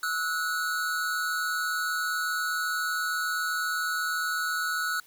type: tone pair together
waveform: square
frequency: 1306 / 1465.9 Hz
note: E6 / F#6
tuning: -17 / -17 cents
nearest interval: major second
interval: 200 cents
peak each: -33 / -29 dBFS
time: 0.03-5 s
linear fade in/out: 2 ms
effects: white hiss -57 dBFS RMS until 5.06 s